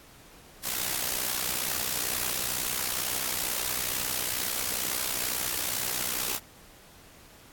white noise with amplitude modulation, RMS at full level -27 dBFS, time 0.62-6.4 s, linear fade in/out 50 ms, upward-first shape sine, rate 62.2 Hz, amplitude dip 70%, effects pink hiss -53 dBFS RMS until 7.52 s + AAC 64 kbps

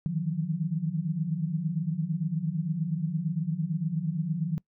sine tone cluster, 153.3 / 162 / 180.1 Hz, D#3 / E3 / F#3, -25 / -30 / -46 cents, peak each -31 dBFS, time 0.06-4.58 s, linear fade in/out 0 ms, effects noise-tail reverb RT60 0.1 s tail -23 dB re dry

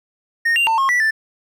triangle tone with pitch steps, 1848 / 2779 / 898 / 1080 / 1958 / 1767 Hz, A#6 / F7 / A5 / C#6 / B6 / A6, -16 / -9 / +35 / -45 / -15 / +7 cents, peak -12 dBFS, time 0.45-1.11 s, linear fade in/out 10 ms, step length 110 ms, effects none

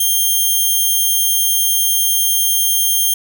5% pulse tone, 3190 Hz, G7, 30 cents sharp, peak -4 dBFS, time 0-3.14 s, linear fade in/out 5 ms, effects none

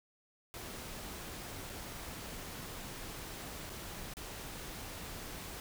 pink noise with dropouts, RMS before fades -45 dBFS, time 0.54-5.6 s, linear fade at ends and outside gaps 0 ms, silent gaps 1.694-1.698 / 3.695-3.7 / 4.137-4.169 s, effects none

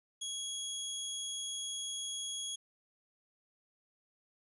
20% pulse tone, 3322 Hz, G#7, in tune, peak -32 dBFS, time 0.21-2.56 s, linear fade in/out 10 ms, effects resampled to 24000 Hz + 12-bit

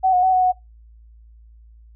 sine tone with pitch steps, 755 / 726 / 752 / 739 / 735 Hz, F#5 / F#5 / F#5 / F#5 / F#5, +35 / -33 / +28 / -2 / -12 cents, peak -13 dBFS, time 0.03-0.525 s, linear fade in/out 20 ms, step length 99 ms, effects noise-tail reverb RT60 0.2 s tail -24 dB re dry + added 56 Hz sine -44 dBFS peak until 1.95 s

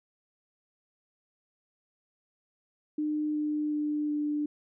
sine tone with pitch steps, 302.4 / 300.5 / 298.6 / 296.7 Hz, D#4 / D4 / D4 / D4, -49 / +40 / +29 / +18 cents, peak -27 dBFS, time 2.98-4.46 s, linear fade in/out 5 ms, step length 370 ms, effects none

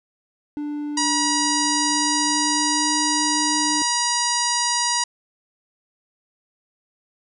triangle tone with pitch glide, 294.8 to 301 Hz, D4 to D4, +7 to +43 cents, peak -23 dBFS, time 0.57-3.82 s, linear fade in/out 0 ms, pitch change +36 cents, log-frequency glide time 1.34-3.22 s
harmonic tone, 960 Hz, B5, 49 cents flat, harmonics 1 / 2 / 3 / 4 / 5 / 6 / 7 / 8 / 9 / 10, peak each -24 / -29 / -32 / -32 / -25 / -27 / -27 / -36 / -35 / -33 dBFS, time 0.97-5.04 s, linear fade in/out 5 ms
effects none

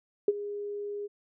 sine tone with ADSR envelope, 410 Hz, G#4, 22 cents flat, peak -17 dBFS, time 0.28-1.08 s, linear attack 3 ms, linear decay 34 ms, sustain -16 dB, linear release 27 ms, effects none

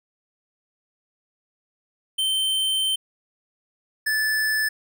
square tone pair in turn, 3104 / 1742.1 Hz, G7 / A6, -18 / -18 cents, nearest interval minor seventh, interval 1000 cents, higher first, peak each -21 dBFS, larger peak neither, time 2.18-2.96 / 4.06-4.69 s, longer first, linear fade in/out 10 ms, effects none

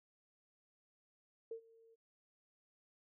sine tone with ADSR envelope, 454.1 Hz, A#4, 45 cents flat, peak -40 dBFS, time 1.51-1.96 s, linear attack 4 ms, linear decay 89 ms, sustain -23 dB, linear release 26 ms, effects none

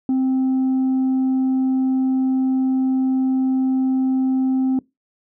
sine tone, 261.6 Hz, C4, in tune, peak -13 dBFS, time 0.09-4.79 s, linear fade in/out 2 ms, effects noise-tail reverb RT60 0.2 s tail -23 dB re dry + tanh soft clip ceiling -15 dBFS

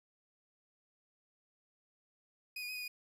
30% pulse tone with pitch steps, 2499 / 2444 / 2514 / 2480 / 2459 Hz, D#7 / D#7 / D#7 / D#7 / D#7, +7 / -32 / +17 / -6 / -21 cents, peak -37 dBFS, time 2.56-2.88 s, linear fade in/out 5 ms, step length 64 ms, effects none

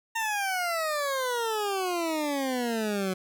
20% pulse exponential sweep, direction down, 919 to 183.9 Hz, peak -22 dBFS, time 0.15-3.14 s, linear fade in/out 10 ms, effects none

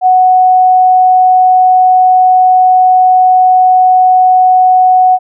sine tone, 740 Hz, F#5, in tune, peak -3 dBFS, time 0.01-5.19 s, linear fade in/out 50 ms, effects none

